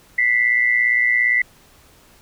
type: tone pair together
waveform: sine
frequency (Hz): 1975.5 / 2093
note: B6 / C7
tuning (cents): 0 / 0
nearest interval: minor second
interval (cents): 100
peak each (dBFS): -15 / -20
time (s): 0.18-1.42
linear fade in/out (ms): 5
effects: pink hiss -51 dBFS RMS until 2.21 s